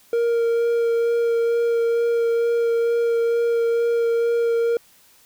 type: tone with vibrato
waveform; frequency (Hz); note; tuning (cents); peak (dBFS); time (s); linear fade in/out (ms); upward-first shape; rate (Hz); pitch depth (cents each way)
triangle; 466.2; A#4; 0; -15; 0.13-4.77; 2; sine; 2.2; 10
effects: white hiss -54 dBFS RMS until 5.25 s